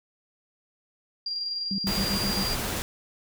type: tone with tremolo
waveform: sine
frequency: 4769 Hz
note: D8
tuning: 26 cents sharp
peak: -27 dBFS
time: 1.26-2.55 s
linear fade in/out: 5 ms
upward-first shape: square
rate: 20 Hz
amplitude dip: 30%
type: tone bursts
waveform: sine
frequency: 196 Hz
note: G3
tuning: in tune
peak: -27 dBFS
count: 6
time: 1.71-2.438 s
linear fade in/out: 2 ms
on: 73 ms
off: 58 ms
type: noise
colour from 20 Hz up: pink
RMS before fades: -30 dBFS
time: 1.87-2.82 s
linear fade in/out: 0 ms
effects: none